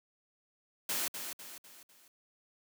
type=noise with echo; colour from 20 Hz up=white; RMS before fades=-34 dBFS; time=0.89-1.08 s; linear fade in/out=2 ms; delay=250 ms; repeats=4; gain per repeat=-7 dB; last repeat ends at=2.08 s; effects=high-pass 150 Hz 12 dB/octave